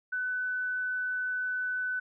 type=tone; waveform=sine; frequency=1501 Hz; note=F#6; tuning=24 cents sharp; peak=-29 dBFS; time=0.12-2 s; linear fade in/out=10 ms; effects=none